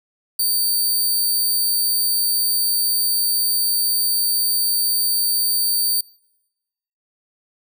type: tone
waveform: 10% pulse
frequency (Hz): 4598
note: D8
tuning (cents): -37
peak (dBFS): -10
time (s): 0.39-6.01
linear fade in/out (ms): 5
effects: noise-tail reverb RT60 1.0 s tail -26 dB re dry